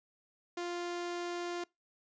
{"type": "tone", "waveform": "sawtooth", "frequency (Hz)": 349.2, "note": "F4", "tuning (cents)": 0, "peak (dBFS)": -32, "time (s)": [0.57, 1.64], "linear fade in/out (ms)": 5, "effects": ["noise-tail reverb RT60 0.2 s tail -24 dB re dry", "resampled to 16000 Hz"]}